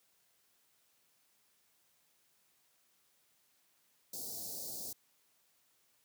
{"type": "band-stop noise", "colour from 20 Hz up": "white", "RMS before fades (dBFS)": -43, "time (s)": [4.13, 4.93], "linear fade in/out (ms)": 5, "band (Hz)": [760, 4300], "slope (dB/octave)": 48, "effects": ["white hiss -73 dBFS RMS until 6.04 s", "high-pass 80 Hz 12 dB/octave"]}